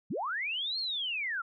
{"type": "linear two-way sweep", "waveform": "sine", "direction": "up then down", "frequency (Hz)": [119.2, 4359, 1307], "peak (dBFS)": -31, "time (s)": [0.1, 1.42], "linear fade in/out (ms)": 10, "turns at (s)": 0.79, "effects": []}